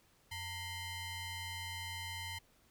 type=ring-modulated tone; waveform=20% pulse; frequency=1000 Hz; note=B5; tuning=21 cents sharp; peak=-33 dBFS; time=0.31-2.39 s; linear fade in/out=10 ms; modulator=1090 Hz; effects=pink hiss -69 dBFS RMS until 2.7 s